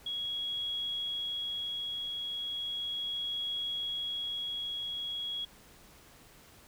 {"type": "tone with tremolo", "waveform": "sine", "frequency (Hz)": 3322, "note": "G#7", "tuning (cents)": 0, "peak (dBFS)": -32, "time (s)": [0.06, 5.45], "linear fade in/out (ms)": 5, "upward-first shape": "triangle", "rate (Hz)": 0.36, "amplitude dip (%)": 25, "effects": ["pink hiss -57 dBFS RMS until 6.67 s"]}